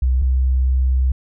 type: tone pair in turn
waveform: sine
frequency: 63.7 / 64.51 Hz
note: C2 / C2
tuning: -46 / -24 cents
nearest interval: unison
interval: 22 cents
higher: second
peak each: -13 dBFS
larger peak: neither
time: 0.02-0.22 / 0.22-1.12 s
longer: second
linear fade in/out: 5 ms
effects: none